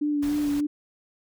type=tone with vibrato; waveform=sine; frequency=292.4 Hz; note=D4; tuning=7 cents flat; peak=-22 dBFS; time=0.01-0.67 s; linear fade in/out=10 ms; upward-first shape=sine; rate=3.4 Hz; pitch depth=27 cents each way
type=noise; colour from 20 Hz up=pink; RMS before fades=-40 dBFS; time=0.22-0.61 s; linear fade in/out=10 ms
effects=none